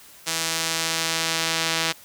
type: tone with band-pass filter sweep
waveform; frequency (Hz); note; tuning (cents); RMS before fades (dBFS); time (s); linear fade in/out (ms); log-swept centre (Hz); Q
sawtooth; 163.2; E3; -17; -25; 0.26-1.93; 20; 6600 to 4100; 0.8
effects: white hiss -48 dBFS RMS until 2.04 s